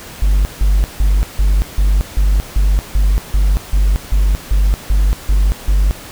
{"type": "tone bursts", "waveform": "triangle", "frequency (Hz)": 49.29, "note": "G1", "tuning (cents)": 10, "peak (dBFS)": -6, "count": 15, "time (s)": [0.22, 5.91], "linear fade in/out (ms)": 0, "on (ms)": 230, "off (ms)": 160, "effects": ["tanh soft clip ceiling -3 dBFS", "pink hiss -33 dBFS RMS until 6.11 s"]}